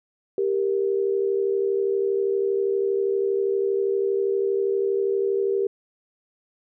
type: tone pair together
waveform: sine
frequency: 393.9 / 466.4 Hz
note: G4 / A#4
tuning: +8 / +1 cents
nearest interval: minor third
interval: 293 cents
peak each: -21 / -26 dBFS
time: 0.38-5.67 s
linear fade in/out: 2 ms
effects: none